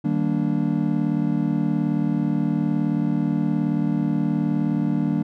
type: chord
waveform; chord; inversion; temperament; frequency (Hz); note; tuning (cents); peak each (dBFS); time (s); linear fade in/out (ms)
triangle; Eb major seventh; none; just; 155.56 / 194.45 / 233.3 / 291.7; Eb3 / G3 / Bb3 / D4; 0 / -14 / +2 / -12; -23; 0.04-5.23; 10
effects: none